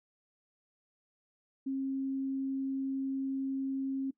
sine tone, 268.9 Hz, C4, 47 cents sharp, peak -31 dBFS, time 1.66-4.11 s, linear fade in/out 10 ms, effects noise-tail reverb RT60 0.1 s tail -20 dB re dry

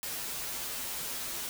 white noise with comb filter, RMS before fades -37 dBFS, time 0.03-1.49 s, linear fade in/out 0 ms, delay 10 ms, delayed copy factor -0.95, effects none

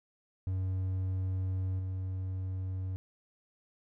triangle tone with level steps, 93.7 Hz, F#2, 22 cents sharp, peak -28 / -31 dBFS, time 0.47-2.96 s, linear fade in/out 0 ms, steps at 1.79 s, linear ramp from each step 2 ms, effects none

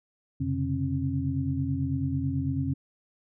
sine tone cluster, 88.8 / 132.2 / 141.3 / 269.8 Hz, F2 / C3 / C#3 / C#4, +29 / +18 / +34 / -47 cents, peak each -32 / -31 / -32 / -30 dBFS, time 0.4-2.74 s, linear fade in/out 10 ms, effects none

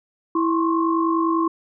sine tone cluster, 329.3 / 1055 / 1105 Hz, E4 / C6 / C#6, -2 / +14 / -6 cents, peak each -19 / -23 / -26 dBFS, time 0.35-1.48 s, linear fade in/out 5 ms, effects none

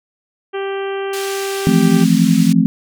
harmonic tone, 392 Hz, G4, in tune, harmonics 1 / 2 / 3 / 4 / 5 / 6 / 7 / 8, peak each -20 / -29 / -32 / -32 / -37 / -38 / -37 / -37 dBFS, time 0.53-2.05 s, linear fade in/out 20 ms
pink band-pass noise, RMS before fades -29 dBFS, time 1.13-2.53 s, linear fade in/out 5 ms, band 2600 to 11000 Hz, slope 12 dB/octave
sine chord, F major seventh, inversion third, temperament just, 163.7 / 174.61 / 218.3 / 261.9 Hz, E3 / F3 / A3 / C4, -12 / 0 / -13 / +2 cents, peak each -17 / -14 / -14 / -15 dBFS, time 1.67-2.66 s, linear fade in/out 0 ms
effects none

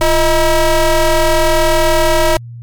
30% pulse ring-modulated tone, 324.3 Hz, E4, 28 cents flat, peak -3 dBFS, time 0.01-2.37 s, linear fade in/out 2 ms, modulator 304 Hz, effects added 118 Hz sine -27 dBFS peak until 2.62 s + MP3 96 kbps

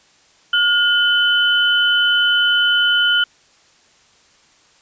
sine tone pair together, 1430 / 3030 Hz, F6 / F#7, +41 / +40 cents, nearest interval octave + minor second, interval 1299 cents, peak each -15 dBFS, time 0.53-3.24 s, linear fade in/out 5 ms, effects white hiss -53 dBFS RMS until 4.81 s + resampled to 16000 Hz

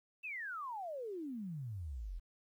sine exponential sweep, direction down, 2719 to 38.25 Hz, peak -40 dBFS, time 0.23-2.2 s, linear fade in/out 20 ms, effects 12-bit

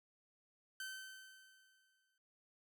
sawtooth tone with exponential decay, 1538 Hz, G6, 33 cents flat, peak -39 dBFS, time 0.8-2.18 s, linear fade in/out 2 ms, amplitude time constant 300 ms, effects noise-tail reverb RT60 0.7 s tail -23 dB re dry

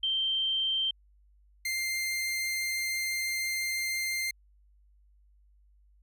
sine / sawtooth tone pair in turn, 3136 / 2098 Hz, G7 / C7, 0 / +4 cents, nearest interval perfect fifth, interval 696 cents, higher first, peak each -26 dBFS, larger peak neither, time 0.03-0.91 / 1.65-4.31 s, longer second, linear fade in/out 5 ms, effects added 50 Hz sine -59 dBFS peak until 6.02 s

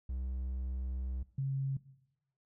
triangle / sine tone pair in turn, 64 / 135.61 Hz, C2 / C#3, -38 / -38 cents, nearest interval octave + minor second, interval 1300 cents, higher second, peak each -33 / -31 dBFS, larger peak second, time 0.09-1.23 / 1.38-1.77 s, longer first, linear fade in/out 5 ms, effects noise-tail reverb RT60 0.9 s tail -18 dB re dry

